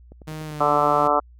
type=click train; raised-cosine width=2 ms; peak=-30 dBFS; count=6; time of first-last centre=0.12-0.61 s; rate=10.2 Hz
type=tone with pitch glide; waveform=sawtooth; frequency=155.56 to 150.17 Hz; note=D#3 to D3; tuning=0 to +39 cents; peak=-27 dBFS; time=0.27-1.08 s; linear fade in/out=10 ms; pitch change=-61 cents; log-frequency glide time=0.44-0.56 s
type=harmonic tone; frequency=146.83 Hz; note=D3; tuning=in tune; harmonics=2 / 3 / 4 / 5 / 6 / 7 / 8 / 9; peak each=-30 / -27 / -23 / -23 / -25 / -25 / -23 / -24 dBFS; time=0.6-1.2 s; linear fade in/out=10 ms
effects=added 60 Hz sine -45 dBFS peak until 1.39 s